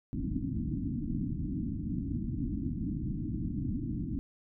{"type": "low-pass noise", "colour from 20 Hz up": "white", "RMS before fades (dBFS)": -34, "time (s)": [0.13, 4.19], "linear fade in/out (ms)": 0, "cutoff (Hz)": 310, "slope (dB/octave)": 96, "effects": []}